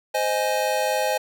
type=chord; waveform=square; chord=Ab major; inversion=first; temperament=just; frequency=519.1 / 623 / 830.6 Hz; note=C5 / Eb5 / Ab5; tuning=-14 / +2 / 0 cents; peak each=-26 dBFS; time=0.14-1.18 s; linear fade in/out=10 ms; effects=none